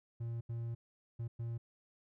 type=tone bursts at uneven times; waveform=triangle; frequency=116.54 Hz; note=A#2; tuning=in tune; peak=-35 dBFS; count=4; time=0.2-0.41 / 0.49-0.75 / 1.19-1.28 / 1.39-1.58 s; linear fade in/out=10 ms; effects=none